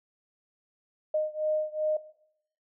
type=beating tone pair; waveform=sine; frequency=615 / 617.6 Hz; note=D#5 / D#5; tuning=-20 / -13 cents; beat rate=2.6 Hz; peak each=-29 dBFS; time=1.14-1.97 s; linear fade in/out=5 ms; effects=noise-tail reverb RT60 0.7 s tail -17 dB re dry